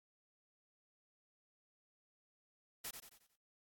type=noise with echo; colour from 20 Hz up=white; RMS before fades=-44 dBFS; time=2.84-2.91 s; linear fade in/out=10 ms; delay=90 ms; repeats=5; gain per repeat=-7 dB; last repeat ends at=3.36 s; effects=AAC 64 kbps